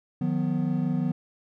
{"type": "chord", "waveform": "triangle", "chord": "B major", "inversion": "first", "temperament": "equal with one note detuned", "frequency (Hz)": [155.56, 181.29, 246.9], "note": ["D#3", "F#3", "B3"], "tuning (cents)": [0, -35, 0], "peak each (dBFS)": -26, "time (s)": [0.21, 1.12], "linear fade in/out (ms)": 5, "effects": []}